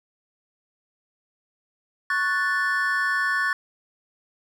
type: chord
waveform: triangle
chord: F# minor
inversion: second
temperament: equal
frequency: 1108.7 / 1480 / 1760 Hz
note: C#6 / F#6 / A6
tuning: 0 / 0 / 0 cents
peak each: -26 / -24 / -22 dBFS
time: 2.1-3.53 s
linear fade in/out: 2 ms
effects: none